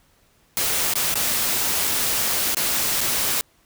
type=noise with dropouts; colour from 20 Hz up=white; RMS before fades=-22 dBFS; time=0.57-3.41 s; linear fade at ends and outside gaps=0 ms; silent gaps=0.937-0.955 / 1.141-1.155 / 2.547-2.569 / 3.007-3.013 s; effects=pink hiss -60 dBFS RMS until 3.65 s